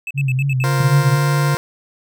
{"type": "tone bursts", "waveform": "triangle", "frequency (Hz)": 2610, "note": "E7", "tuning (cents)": -18, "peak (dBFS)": -21, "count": 6, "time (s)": [0.07, 0.637], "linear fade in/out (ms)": 2, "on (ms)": 37, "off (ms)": 69}
{"type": "tone with vibrato", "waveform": "sine", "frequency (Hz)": 134, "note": "C3", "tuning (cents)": 42, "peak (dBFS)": -15, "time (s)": [0.14, 1.18], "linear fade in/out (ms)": 50, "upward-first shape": "sine", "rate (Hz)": 3.9, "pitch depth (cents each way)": 80}
{"type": "chord", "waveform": "15% pulse", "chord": "F suspended fourth", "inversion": "none", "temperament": "just", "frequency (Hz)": [349.2, 465.6, 523.8], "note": ["F4", "Bb4", "C5"], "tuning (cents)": [0, -2, 2], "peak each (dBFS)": [-20, -20, -19], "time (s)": [0.64, 1.57], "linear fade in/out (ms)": 0}
{"type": "tone", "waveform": "sine", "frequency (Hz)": 144.6, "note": "D3", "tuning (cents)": -27, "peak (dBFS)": -14, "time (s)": [0.8, 1.55], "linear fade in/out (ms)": 5}
{"effects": []}